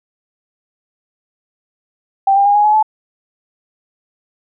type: tone with pitch steps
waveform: sine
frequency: 783 / 798.5 / 814.4 / 830.5 / 847 / 863.8 Hz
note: G5 / G5 / G#5 / G#5 / G#5 / A5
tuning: -2 / +32 / -34 / 0 / +34 / -32 cents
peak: -8 dBFS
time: 2.27-2.828 s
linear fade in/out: 5 ms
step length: 93 ms
effects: none